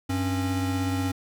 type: tone pair together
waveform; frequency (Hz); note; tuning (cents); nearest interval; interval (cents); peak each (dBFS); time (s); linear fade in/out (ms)
square; 95.9 / 271.2; G2 / C#4; -37 / -38; octave + tritone; 1799; -28; 0.09-1.12; 10
effects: none